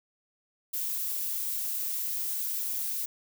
violet noise, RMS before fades -32 dBFS, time 0.73-3.06 s, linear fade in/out 10 ms, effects none

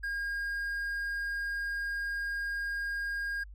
triangle tone, 1622 Hz, G#6, 41 cents flat, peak -30 dBFS, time 0.03-3.44 s, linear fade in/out 10 ms, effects added 50 Hz sine -45 dBFS peak until 3.54 s

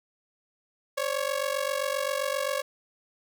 sawtooth ring-modulated tone, 554.4 Hz, C#5, in tune, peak -20 dBFS, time 0.97-2.62 s, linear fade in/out 10 ms, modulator 23.8 Hz, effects none

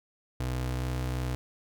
square ring-modulated tone, 94.1 Hz, F#2, 30 cents sharp, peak -27 dBFS, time 0.4-1.35 s, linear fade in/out 0 ms, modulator 31.5 Hz, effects none

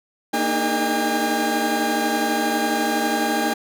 30% pulse tone cluster, 231.7 / 301.8 / 313.9 / 408.5 / 807 Hz, A#3 / D4 / D#4 / G#4 / G#5, -10 / +47 / +15 / -29 / -50 cents, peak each -23 / -24 / -26 / -28 / -20 dBFS, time 0.33-3.54 s, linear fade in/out 10 ms, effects none

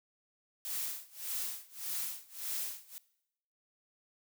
blue noise with tremolo, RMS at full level -36 dBFS, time 0.65-2.98 s, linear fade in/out 0 ms, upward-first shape sine, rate 1.7 Hz, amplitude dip 95%, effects noise-tail reverb RT60 0.8 s tail -19 dB re dry

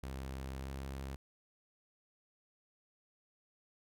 sawtooth tone with pitch glide, 66.4 to 67.37 Hz, C2 to C#2, +26 to -49 cents, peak -37 dBFS, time 0.03-1.16 s, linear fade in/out 5 ms, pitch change +25 cents, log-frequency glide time 0.59-0.67 s, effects none

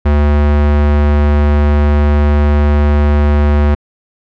square tone, 73.3 Hz, D2, 3 cents flat, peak -8 dBFS, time 0.05-3.75 s, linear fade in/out 10 ms, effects low-pass 2000 Hz 12 dB/octave

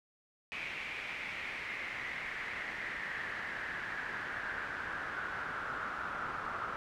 brown noise with band-pass filter sweep, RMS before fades -40 dBFS, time 0.52-6.76 s, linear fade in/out 0 ms, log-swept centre 2400 to 1300 Hz, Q 5.1, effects none

